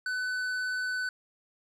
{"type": "tone with tanh clipping", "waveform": "triangle", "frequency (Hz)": 1503, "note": "F#6", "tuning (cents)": 27, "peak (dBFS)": -31, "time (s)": [0.06, 1.09], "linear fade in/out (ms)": 2, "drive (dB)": 14, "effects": []}